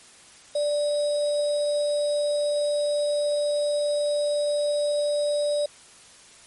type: tone with sample-and-hold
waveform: sine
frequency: 587.3 Hz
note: D5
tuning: in tune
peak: -21 dBFS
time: 0.55-5.66 s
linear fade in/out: 5 ms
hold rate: 4410 Hz
effects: white hiss -50 dBFS RMS until 6.46 s + MP3 48 kbps